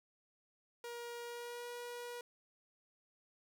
sawtooth tone with pitch glide, 474.8 to 482.3 Hz, A#4 to B4, +32 to -41 cents, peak -40 dBFS, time 0.84-2.21 s, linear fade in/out 2 ms, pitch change +27 cents, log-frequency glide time 1.23-1.69 s, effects none

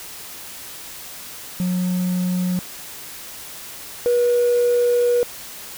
triangle tone pair in turn, 181.2 / 483.7 Hz, F#3 / B4, -36 / -36 cents, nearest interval octave + perfect fourth, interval 1700 cents, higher second, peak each -16 / -11 dBFS, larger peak second, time 1.6-2.59 / 4.06-5.23 s, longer second, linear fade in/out 0 ms, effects tanh soft clip ceiling -11 dBFS + white hiss -36 dBFS RMS until 5.77 s

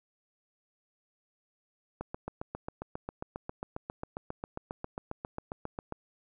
click train, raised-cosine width 1 ms, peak -22 dBFS, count 30, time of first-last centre 2.01-5.924 s, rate 7.41 Hz, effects none

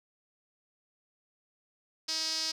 sawtooth tone with band-pass filter, 318.4 Hz, D#4, 40 cents sharp, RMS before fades -33 dBFS, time 2.08-2.52 s, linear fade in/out 10 ms, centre 5000 Hz, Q 5.7, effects none

